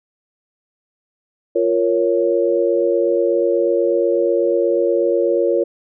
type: chord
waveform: sine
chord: Bb minor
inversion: second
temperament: equal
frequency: 349.2 / 466.2 / 554.4 Hz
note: F4 / Bb4 / Db5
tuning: 0 / 0 / 0 cents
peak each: -18 dBFS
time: 1.55-5.64 s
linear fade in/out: 10 ms
effects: none